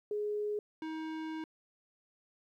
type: tone pair in turn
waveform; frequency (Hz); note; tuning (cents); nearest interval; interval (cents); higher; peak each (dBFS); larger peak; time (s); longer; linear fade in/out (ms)
sine / square; 417.8 / 316.9; G#4 / D#4; +10 / +32; perfect fourth; 478; first; -32 / -38; first; 0.11-0.59 / 0.82-1.44; second; 2
effects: low-pass 3000 Hz 12 dB/octave + 12-bit